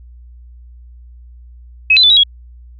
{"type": "tone with pitch steps", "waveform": "sine", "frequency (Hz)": [2559, 4018, 3496, 3851, 3321], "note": ["D#7", "B7", "A7", "B7", "G#7"], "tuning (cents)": [48, 29, -12, -44, -1], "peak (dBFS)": -5, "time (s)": [1.9, 2.235], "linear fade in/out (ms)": 5, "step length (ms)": 67, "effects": ["added 60 Hz sine -35 dBFS peak until 2.79 s", "MP3 96 kbps"]}